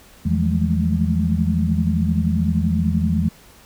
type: tone cluster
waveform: sine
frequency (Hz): 83.5 / 163.7 / 176.6 / 209.2 / 219.5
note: E2 / E3 / F3 / G#3 / A3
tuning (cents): +23 / -12 / +20 / +13 / -4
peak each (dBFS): -21 / -22 / -23 / -22 / -27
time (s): 0.25-3.29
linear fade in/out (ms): 10
effects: pink hiss -48 dBFS RMS until 3.65 s